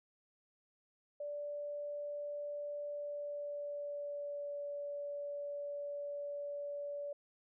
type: tone with pitch glide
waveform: sine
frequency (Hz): 583 to 575.6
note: D5 to D5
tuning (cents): -13 to -35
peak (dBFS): -39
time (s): 1.2-7.13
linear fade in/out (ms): 5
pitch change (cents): -22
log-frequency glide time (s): 2.88-4.58
effects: none